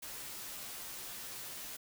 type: noise with comb filter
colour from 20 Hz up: white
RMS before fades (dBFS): -45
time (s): 0.02-1.77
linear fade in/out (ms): 10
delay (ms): 12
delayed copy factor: -0.7
effects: none